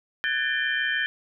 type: tone cluster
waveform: sine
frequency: 1506 / 1660 / 1786 / 2383 / 3115 Hz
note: F#6 / G#6 / A6 / D7 / G7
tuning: +30 / -1 / +25 / +25 / -12 cents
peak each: -32 / -29 / -26 / -35 / -31 dBFS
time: 0.24-1.06 s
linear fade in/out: 0 ms
effects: none